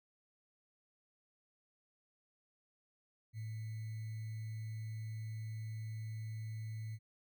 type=tone with sample-and-hold; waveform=sine; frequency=110 Hz; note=A2; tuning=in tune; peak=-40 dBFS; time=3.33-6.99 s; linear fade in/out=50 ms; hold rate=2100 Hz; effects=none